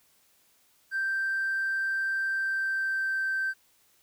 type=tone with pitch glide; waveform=triangle; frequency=1568 to 1556.3 Hz; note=G6 to G6; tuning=0 to -13 cents; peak=-23 dBFS; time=0.91-3.54 s; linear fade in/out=50 ms; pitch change=-13 cents; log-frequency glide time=2.29-3.35 s; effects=tanh soft clip ceiling -23 dBFS + white hiss -65 dBFS RMS until 4.02 s